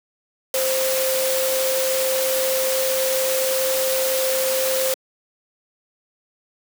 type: tone in noise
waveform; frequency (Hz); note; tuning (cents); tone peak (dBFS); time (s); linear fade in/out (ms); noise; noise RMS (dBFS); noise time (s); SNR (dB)
sine; 524; C5; +2; -20; 0.54-4.94; 2; white; -24; 0.54-4.94; +1
effects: high-pass 300 Hz 12 dB/octave